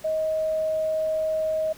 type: tone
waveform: sine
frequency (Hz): 630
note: D#5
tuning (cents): +21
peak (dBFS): -22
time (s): 0.04-1.73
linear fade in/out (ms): 10
effects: pink hiss -48 dBFS RMS until 1.77 s